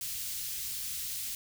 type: band-stop noise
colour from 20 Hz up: white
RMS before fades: -37 dBFS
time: 0.01-1.35 s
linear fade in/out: 2 ms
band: 110 to 3100 Hz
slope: 12 dB/octave
effects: none